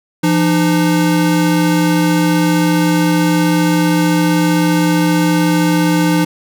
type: tone pair together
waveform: square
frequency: 170.6 / 304 Hz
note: F3 / D#4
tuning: -40 / -40 cents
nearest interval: minor seventh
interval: 1000 cents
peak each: -14 dBFS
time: 0.23-6.25 s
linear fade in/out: 10 ms
effects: none